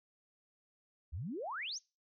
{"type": "exponential sweep", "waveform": "sine", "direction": "up", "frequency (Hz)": [66, 6800], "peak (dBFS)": -38, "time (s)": [1.12, 1.79], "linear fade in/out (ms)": 20, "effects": ["noise-tail reverb RT60 0.3 s tail -25 dB re dry"]}